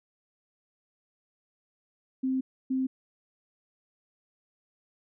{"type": "tone bursts at uneven times", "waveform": "sine", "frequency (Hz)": 261.6, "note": "C4", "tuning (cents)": 0, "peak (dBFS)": -25, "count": 2, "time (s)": [[2.23, 2.41], [2.7, 2.87]], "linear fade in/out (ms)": 10, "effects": []}